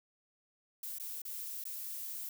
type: noise with dropouts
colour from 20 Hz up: violet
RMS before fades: -42 dBFS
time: 0.83-2.29 s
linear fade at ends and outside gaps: 2 ms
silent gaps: 0.985-0.998 / 1.218-1.251 / 1.639-1.653 s
effects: none